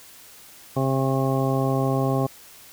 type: harmonic tone with a mistuned harmonic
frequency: 133.6 Hz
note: C3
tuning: 36 cents sharp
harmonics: 1 / 2 / 3 / 4 / 5 / 6 / 8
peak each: -23 / -26 / -28 / -29 / -30 / -31 / -32 dBFS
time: 0.76-2.27 s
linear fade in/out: 10 ms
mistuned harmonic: 8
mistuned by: +24 cents
effects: white hiss -47 dBFS RMS until 2.72 s